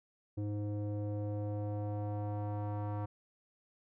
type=tone with low-pass filter sweep; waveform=square; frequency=103.83 Hz; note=G#2; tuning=in tune; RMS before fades=-37 dBFS; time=0.37-3.06 s; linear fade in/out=10 ms; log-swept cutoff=390 to 1000 Hz; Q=2.1; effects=none